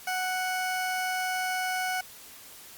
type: tone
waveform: 20% pulse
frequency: 740 Hz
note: F#5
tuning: in tune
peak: -23 dBFS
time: 0.07-2.01 s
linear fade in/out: 5 ms
effects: white hiss -48 dBFS RMS until 2.77 s + Opus 48 kbps